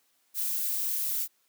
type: noise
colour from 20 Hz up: violet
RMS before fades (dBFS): -30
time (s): 0.34-1.28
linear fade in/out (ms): 50
effects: white hiss -70 dBFS RMS until 1.48 s + high-pass 200 Hz 12 dB/octave